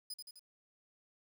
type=tone with echo; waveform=sawtooth; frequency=4997 Hz; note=D#8; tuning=7 cents sharp; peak=-38 dBFS; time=0.1-0.14 s; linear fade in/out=5 ms; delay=85 ms; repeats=3; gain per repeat=-4 dB; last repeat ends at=0.395 s; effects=11-bit